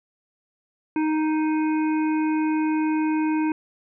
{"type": "harmonic tone", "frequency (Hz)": 311.1, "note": "D#4", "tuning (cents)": 0, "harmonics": [1, 3, 5, 7, 8], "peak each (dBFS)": [-20, -30, -38, -41, -38], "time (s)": [0.96, 3.52], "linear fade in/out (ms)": 2, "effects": []}